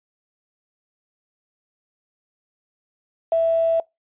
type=tone with quantisation; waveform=sine; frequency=659.3 Hz; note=E5; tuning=in tune; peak=-15 dBFS; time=3.32-3.8 s; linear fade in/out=2 ms; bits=7; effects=noise-tail reverb RT60 0.2 s tail -24 dB re dry + resampled to 8000 Hz